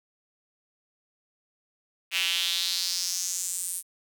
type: tone with high-pass filter sweep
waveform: square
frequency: 90.1 Hz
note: F#2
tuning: 45 cents flat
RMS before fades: -29 dBFS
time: 2.11-3.83 s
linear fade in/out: 50 ms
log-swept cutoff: 2600 to 9800 Hz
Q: 3.6
effects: none